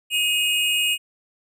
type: tone pair together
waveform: square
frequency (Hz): 2517 / 2862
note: D#7 / F7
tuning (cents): +19 / +42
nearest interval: major second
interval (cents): 223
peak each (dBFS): -24 / -21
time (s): 0.1-0.98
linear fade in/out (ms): 50
effects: resampled to 32000 Hz